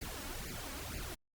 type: noise with flanger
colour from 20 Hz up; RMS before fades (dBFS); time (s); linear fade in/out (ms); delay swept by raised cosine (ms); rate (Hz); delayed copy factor
pink; -43; 0.01-1.15; 10; 0.42 to 3.62; 2.1; +0.95
effects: Opus 48 kbps